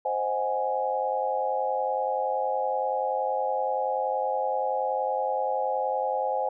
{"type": "chord", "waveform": "sine", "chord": "Ab dominant seventh", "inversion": "first", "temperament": "equal", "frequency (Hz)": [523.3, 622.3, 740, 830.6], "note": ["C5", "Eb5", "Gb5", "Ab5"], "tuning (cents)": [0, 0, 0, 0], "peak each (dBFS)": [-29, -33, -32, -28], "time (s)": [0.05, 6.49], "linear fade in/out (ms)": 5, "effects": []}